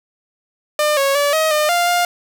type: tone with pitch steps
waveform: sawtooth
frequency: 600 / 551 / 575 / 632 / 606 / 698 / 704 Hz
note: D5 / C#5 / D5 / D#5 / D#5 / F5 / F5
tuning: +37 / -11 / -37 / +27 / -46 / -1 / +14 cents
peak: -10 dBFS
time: 0.79-2.05 s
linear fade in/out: 2 ms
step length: 180 ms
effects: 7-bit